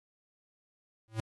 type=tone with exponential growth; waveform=square; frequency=110.7 Hz; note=A2; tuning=11 cents sharp; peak=-28 dBFS; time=1.08-1.2 s; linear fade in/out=0 ms; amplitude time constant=25 ms; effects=AAC 32 kbps